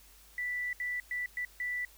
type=tone bursts at uneven times; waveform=sine; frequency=1972 Hz; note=B6; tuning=3 cents flat; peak=-32 dBFS; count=5; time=0.38-0.73 / 0.8-1 / 1.11-1.26 / 1.37-1.45 / 1.6-1.85 s; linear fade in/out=2 ms; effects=added 50 Hz sine -60 dBFS peak until 1.97 s + white hiss -59 dBFS RMS until 1.97 s